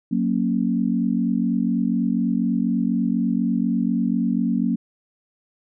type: chord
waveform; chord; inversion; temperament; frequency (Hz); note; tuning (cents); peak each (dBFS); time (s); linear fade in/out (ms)
sine; F# major; none; equal; 185 / 233.1 / 277.2; F#3 / A#3 / C#4; 0 / 0 / 0; -23 / -21 / -25; 0.11-4.76; 10
effects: none